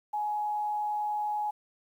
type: tone with frequency modulation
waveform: sine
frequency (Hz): 840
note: G#5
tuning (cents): +19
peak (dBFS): -28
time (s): 0.13-1.51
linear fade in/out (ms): 10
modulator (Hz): 109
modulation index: 0.2
effects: 10-bit